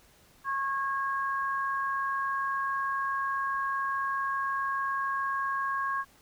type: tone pair together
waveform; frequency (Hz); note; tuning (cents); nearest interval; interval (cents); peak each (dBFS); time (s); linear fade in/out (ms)
sine; 1093.2 / 1638; C#6 / G#6; -24 / -24; perfect fifth; 700; -29 / -33; 0.44-6.05; 50
effects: pink hiss -60 dBFS RMS until 6.21 s

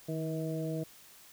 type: harmonic tone with a mistuned harmonic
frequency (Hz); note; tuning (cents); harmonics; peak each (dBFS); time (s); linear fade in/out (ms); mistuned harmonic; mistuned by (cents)
160; D#3; +49; 1 / 2 / 3 / 4; -35 / -38 / -40 / -41; 0.08-0.84; 10; 1; -30
effects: white hiss -56 dBFS RMS until 1.32 s

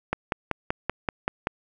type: click train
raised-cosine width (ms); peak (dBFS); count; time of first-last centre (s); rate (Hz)
0.5; -9; 8; 0.13-1.471; 5.22
effects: none

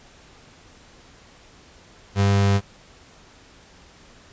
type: tone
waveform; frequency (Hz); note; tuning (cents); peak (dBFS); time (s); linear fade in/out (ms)
35% pulse; 99.6; G2; +28; -14; 2.15-2.61; 50
effects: pink hiss -50 dBFS RMS until 4.32 s + resampled to 16000 Hz

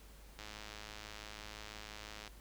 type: click train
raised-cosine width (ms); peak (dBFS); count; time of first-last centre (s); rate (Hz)
0.2; -30; 201; 0.39-2.277; 106
effects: added 50 Hz sine -55 dBFS peak until 2.4 s + pink hiss -61 dBFS RMS until 2.4 s

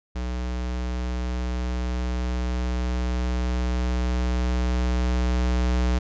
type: tone with level ramp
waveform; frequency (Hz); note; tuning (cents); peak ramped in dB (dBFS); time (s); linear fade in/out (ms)
square; 61.6; B1; -4; -27 to -20; 0.15-5.99; 10
effects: resampled to 16000 Hz

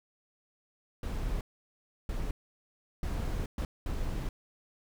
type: noise bursts at uneven times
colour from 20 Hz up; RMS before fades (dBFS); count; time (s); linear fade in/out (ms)
brown; -33; 5; 1.03-1.41 / 2.09-2.31 / 3.03-3.46 / 3.58-3.65 / 3.86-4.29; 2
effects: none

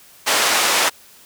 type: band-pass noise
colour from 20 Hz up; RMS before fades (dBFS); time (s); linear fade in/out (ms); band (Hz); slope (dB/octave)
pink; -17; 0.26-0.9; 20; 650 to 10000; 12
effects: white hiss -47 dBFS RMS until 1.25 s

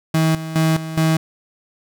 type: tone with tremolo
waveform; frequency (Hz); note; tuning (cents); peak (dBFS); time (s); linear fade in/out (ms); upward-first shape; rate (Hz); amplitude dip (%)
35% pulse; 160.1; D#3; +50; -12; 0.14-1.17; 5; square; 2.4; 75
effects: none

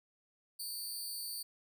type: tone with amplitude modulation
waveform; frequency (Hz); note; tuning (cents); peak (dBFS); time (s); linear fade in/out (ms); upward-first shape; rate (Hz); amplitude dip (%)
15% pulse; 4561; C#8; +49; -29; 0.59-1.43; 10; sine; 246; 90
effects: none

